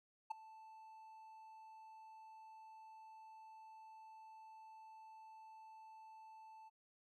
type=tone with ADSR envelope; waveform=triangle; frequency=880 Hz; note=A5; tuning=in tune; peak=-34 dBFS; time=0.3-6.7 s; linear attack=12 ms; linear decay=8 ms; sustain=-20 dB; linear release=25 ms; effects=none